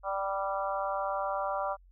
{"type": "harmonic tone with a mistuned harmonic", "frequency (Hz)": 196, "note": "G3", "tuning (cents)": 0, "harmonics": [3, 4, 5, 6, 7], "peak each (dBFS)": [-34, -35, -37, -36, -40], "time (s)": [0.03, 1.77], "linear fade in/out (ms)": 50, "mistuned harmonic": 4, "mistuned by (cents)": -17, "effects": ["added 45 Hz sine -55 dBFS peak until 1.91 s"]}